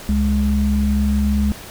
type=tone pair together; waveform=sine; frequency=69.31 / 207.7 Hz; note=C#2 / G#3; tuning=0 / 0 cents; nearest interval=octave + perfect fifth; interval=1900 cents; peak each=-17 dBFS; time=0.09-1.52 s; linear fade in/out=0 ms; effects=pink hiss -36 dBFS RMS until 1.7 s